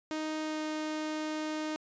sawtooth tone with pitch glide, 311.1 to 309 Hz, D#4 to D#4, 0 to -12 cents, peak -29 dBFS, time 0.11-1.76 s, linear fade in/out 0 ms, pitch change -12 cents, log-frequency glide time 0.41-0.6 s, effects resampled to 16000 Hz

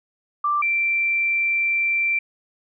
sine tone pair in turn, 1177 / 2350 Hz, D6 / D7, +3 / +1 cents, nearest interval octave, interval 1198 cents, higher second, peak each -18 dBFS, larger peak neither, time 0.44-0.62 / 0.62-2.19 s, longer second, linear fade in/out 5 ms, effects none

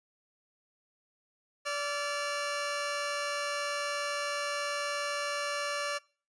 15% pulse tone pair together, 579 / 1377 Hz, D5 / F6, -25 / -25 cents, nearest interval octave + minor third, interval 1500 cents, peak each -26 / -31 dBFS, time 1.65-5.99 s, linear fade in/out 20 ms, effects noise-tail reverb RT60 0.4 s tail -23 dB re dry + resampled to 22050 Hz

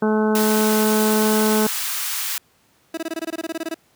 harmonic tone, 215.3 Hz, A3, 37 cents flat, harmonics 1 / 2 / 3 / 4 / 5 / 6 / 7, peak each -18 / -20 / -29 / -27 / -32 / -34 / -31 dBFS, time 0.02-1.67 s, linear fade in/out 5 ms
white high-pass noise, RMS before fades -25 dBFS, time 0.35-2.38 s, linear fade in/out 2 ms, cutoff 970 Hz, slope 24 dB/octave
30% pulse tone bursts, 326.3 Hz, E4, 18 cents flat, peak -21 dBFS, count 15, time 2.94-3.744 s, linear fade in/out 5 ms, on 34 ms, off 21 ms
effects pink hiss -59 dBFS RMS until 3.95 s + high-pass 100 Hz 12 dB/octave

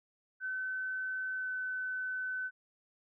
sine tone with pitch glide, 1522 to 1513.2 Hz, F#6 to F#6, +48 to +38 cents, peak -34 dBFS, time 0.4-2.51 s, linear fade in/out 50 ms, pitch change -10 cents, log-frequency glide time 1.35-1.49 s, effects none

